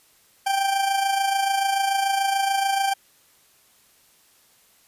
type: tone with amplitude modulation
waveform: 40% pulse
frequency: 785 Hz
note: G5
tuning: 2 cents sharp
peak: -17 dBFS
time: 0.46-2.94 s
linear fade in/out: 10 ms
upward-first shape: sine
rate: 26.9 Hz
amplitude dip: 50%
effects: white hiss -58 dBFS RMS until 4.87 s + resampled to 32000 Hz